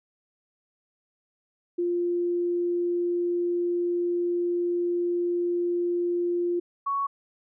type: tone pair in turn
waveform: sine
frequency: 349.3 / 1114.4 Hz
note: F4 / C#6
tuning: 0 / +9 cents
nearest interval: octave + minor sixth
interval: 2009 cents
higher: second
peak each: -23 / -24 dBFS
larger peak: first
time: 1.78-6.6 / 6.86-7.07 s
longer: first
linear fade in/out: 10 ms
effects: none